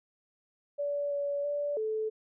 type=tone with pitch steps; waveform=sine; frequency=575 / 570 / 580 / 435.8 Hz; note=D5 / C#5 / D5 / A4; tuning=-37 / +48 / -22 / -17 cents; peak=-29 dBFS; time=0.78-2.1 s; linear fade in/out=20 ms; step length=330 ms; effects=none